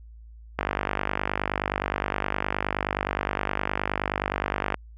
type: click train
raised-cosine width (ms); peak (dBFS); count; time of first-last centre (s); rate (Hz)
0.5; -9; 207; 0.59-4.743; 49.6
effects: added 56 Hz sine -43 dBFS peak until 4.97 s